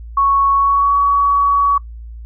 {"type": "tone with pitch glide", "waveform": "sine", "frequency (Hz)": [1108.7, 1129.4], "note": ["C#6", "C#6"], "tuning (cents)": [0, 32], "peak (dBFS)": -10, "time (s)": [0.17, 1.78], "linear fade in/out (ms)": 5, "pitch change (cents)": 32, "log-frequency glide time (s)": [0.53, 0.97], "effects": ["noise-tail reverb RT60 0.1 s tail -23 dB re dry", "added 57 Hz sine -29 dBFS peak until 2.25 s"]}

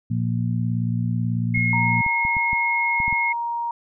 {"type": "harmonic tone", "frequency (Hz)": 58.27, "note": "A#1", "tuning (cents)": 0, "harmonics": [2, 3, 4], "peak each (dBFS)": [-22, -26, -28], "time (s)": [0.1, 2.02], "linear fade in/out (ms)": 10}
{"type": "tone", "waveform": "sine", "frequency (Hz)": 2159, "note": "C#7", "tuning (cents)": -46, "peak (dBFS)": -20, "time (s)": [1.54, 3.33], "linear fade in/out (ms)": 10}
{"type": "clicks", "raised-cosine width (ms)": 5, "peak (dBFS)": -20, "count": 8, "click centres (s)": [1.576, 2.064, 2.251, 2.368, 2.531, 3.002, 3.08, 3.127]}
{"type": "tone with pitch glide", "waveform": "sine", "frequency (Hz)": [934, 939.4], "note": ["A#5", "A#5"], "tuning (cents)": [3, 13], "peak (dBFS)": -23, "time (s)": [1.73, 3.71], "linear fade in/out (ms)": 2, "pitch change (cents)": 10, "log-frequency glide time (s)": [1.93, 2.68]}
{"effects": []}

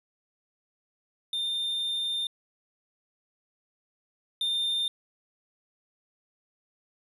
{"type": "tone pair in turn", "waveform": "triangle", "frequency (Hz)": [3612, 3612], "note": ["A7", "A7"], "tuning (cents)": [45, 45], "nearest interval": "unison", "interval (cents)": 0, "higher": "neither", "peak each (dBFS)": [-26, -24], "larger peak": "second", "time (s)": [[1.33, 2.27], [4.41, 4.88]], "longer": "first", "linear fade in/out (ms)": 2, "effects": ["resampled to 32000 Hz", "11-bit"]}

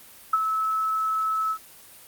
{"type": "tone with ADSR envelope", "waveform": "sine", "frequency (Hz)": 1300, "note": "E6", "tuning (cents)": -24, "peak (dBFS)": -15, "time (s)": [0.33, 1.58], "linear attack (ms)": 6, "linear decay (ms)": 32, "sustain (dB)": -7, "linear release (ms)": 66, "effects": ["white hiss -48 dBFS RMS until 2.07 s", "Opus 32 kbps"]}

